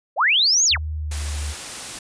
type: linear two-way sweep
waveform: sine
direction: up then down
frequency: 461.3 to 6920 to 461.3 Hz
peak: -14 dBFS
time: 0.16-0.78 s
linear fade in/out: 50 ms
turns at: 0.65 s
type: tone with pitch glide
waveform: sine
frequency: 77.2 to 73.8 Hz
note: D#2 to D2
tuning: -13 to +9 cents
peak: -24 dBFS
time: 0.7-1.55 s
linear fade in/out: 50 ms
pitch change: -78 cents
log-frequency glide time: 0.97-1.2 s
type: noise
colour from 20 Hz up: white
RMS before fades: -32 dBFS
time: 1.11-1.99 s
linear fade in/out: 5 ms
effects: resampled to 22050 Hz